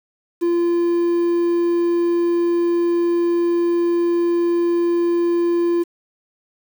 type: tone with quantisation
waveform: triangle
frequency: 343.8 Hz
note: F4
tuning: 27 cents flat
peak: -13 dBFS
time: 0.41-5.84 s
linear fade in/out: 20 ms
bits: 7
effects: none